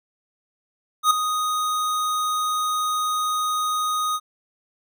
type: tone with ADSR envelope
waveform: square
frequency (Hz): 1244.5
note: D#6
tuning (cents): 0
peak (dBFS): -12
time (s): 1.03-4.2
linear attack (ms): 76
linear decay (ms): 6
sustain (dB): -10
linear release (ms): 49
effects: none